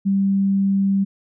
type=tone; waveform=sine; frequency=196 Hz; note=G3; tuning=in tune; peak=-15 dBFS; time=0.05-1.05 s; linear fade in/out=20 ms; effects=none